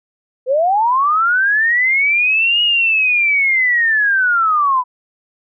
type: linear two-way sweep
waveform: sine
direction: up then down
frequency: 487.5 to 2896 to 979 Hz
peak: -11 dBFS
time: 0.46-4.84 s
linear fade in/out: 50 ms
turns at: 2.62 s
effects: none